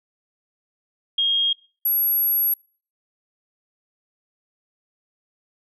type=tone pair in turn; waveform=sine; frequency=3249 / 11475 Hz; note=G#7 / F9; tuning=-39 / +46 cents; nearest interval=octave + minor seventh; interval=2185 cents; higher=second; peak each=-17 dBFS; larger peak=neither; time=1.18-1.53 / 1.85-2.54 s; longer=second; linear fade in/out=5 ms; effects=noise-tail reverb RT60 0.4 s tail -24 dB re dry